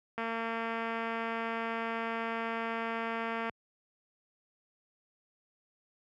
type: click train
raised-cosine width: 0.5 ms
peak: -21 dBFS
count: 757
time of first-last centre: 0.18-3.496 s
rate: 228 Hz
effects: high-pass 80 Hz 12 dB/octave